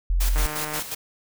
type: tone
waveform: sine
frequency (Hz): 43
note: F1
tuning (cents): -26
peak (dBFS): -18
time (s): 0.1-0.46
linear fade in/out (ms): 0
type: noise with tremolo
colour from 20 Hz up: white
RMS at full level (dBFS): -29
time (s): 0.2-0.95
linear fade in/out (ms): 10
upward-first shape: square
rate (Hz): 5.6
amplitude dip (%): 60
type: click train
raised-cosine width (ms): 0.5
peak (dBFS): -17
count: 67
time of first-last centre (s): 0.36-0.794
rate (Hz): 152
effects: none